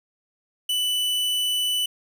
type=tone; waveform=45% pulse; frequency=2982 Hz; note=F#7; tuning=13 cents sharp; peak=-21 dBFS; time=0.69-1.86 s; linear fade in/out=5 ms; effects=none